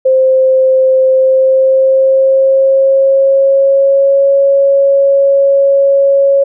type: tone with pitch glide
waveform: sine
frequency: 523.3 to 553.1 Hz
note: C5 to C#5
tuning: 0 to -4 cents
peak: -5 dBFS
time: 0.05-6.44 s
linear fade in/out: 10 ms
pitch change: +96 cents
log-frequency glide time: 1.1-4.3 s
effects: none